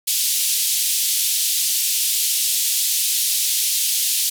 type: band-pass noise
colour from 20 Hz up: white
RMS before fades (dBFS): -20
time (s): 0.07-4.3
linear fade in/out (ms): 10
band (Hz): 3000 to 14000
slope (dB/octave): 24
effects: none